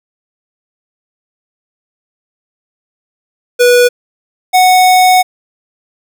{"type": "tone pair in turn", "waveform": "square", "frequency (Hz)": [488.8, 737.9], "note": ["B4", "F#5"], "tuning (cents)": [-18, -5], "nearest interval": "perfect fifth", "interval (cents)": 713, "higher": "second", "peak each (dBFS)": -5, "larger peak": "neither", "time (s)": [[3.59, 3.89], [4.53, 5.23]], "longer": "second", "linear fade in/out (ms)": 20, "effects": []}